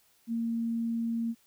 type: tone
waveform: sine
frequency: 230.4 Hz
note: A#3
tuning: 20 cents flat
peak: -28 dBFS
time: 0.27-1.35 s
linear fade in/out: 50 ms
effects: white hiss -66 dBFS RMS until 1.46 s